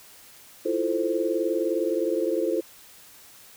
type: chord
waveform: sine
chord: F major seventh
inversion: third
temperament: equal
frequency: 329.6 / 349.2 / 440 / 523.3 Hz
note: E4 / F4 / A4 / C5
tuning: 0 / 0 / 0 / 0 cents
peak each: -28 dBFS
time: 0.65-2.61 s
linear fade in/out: 10 ms
effects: white hiss -50 dBFS RMS until 3.56 s